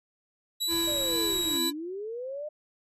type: tone with vibrato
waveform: sawtooth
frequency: 3904 Hz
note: B7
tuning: 21 cents flat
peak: -24 dBFS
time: 0.6-1.71 s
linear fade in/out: 20 ms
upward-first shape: sine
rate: 2.1 Hz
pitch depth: 20 cents each way
type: tone with tremolo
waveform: square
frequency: 335.1 Hz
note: E4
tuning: 29 cents sharp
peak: -30 dBFS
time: 0.67-1.73 s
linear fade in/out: 50 ms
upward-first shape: sine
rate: 2.3 Hz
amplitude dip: 65%
type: noise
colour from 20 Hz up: pink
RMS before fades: -43 dBFS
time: 0.7-1.58 s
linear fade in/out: 10 ms
type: linear two-way sweep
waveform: sine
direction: down then up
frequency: 614 to 246.9 to 614 Hz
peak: -33 dBFS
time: 0.87-2.49 s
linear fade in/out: 10 ms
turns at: 1.62 s
effects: resampled to 32000 Hz